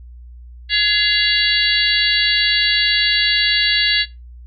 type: harmonic tone with a mistuned harmonic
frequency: 562 Hz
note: C#5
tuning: 24 cents sharp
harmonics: 3 / 4 / 5 / 6 / 7 / 8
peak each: -20 / -20 / -20 / -20 / -20 / -20 dBFS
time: 0.69-4.06 s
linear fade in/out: 50 ms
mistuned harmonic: 4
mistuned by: -150 cents
effects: noise-tail reverb RT60 0.2 s tail -19 dB re dry + added 60 Hz sine -35 dBFS peak until 4.46 s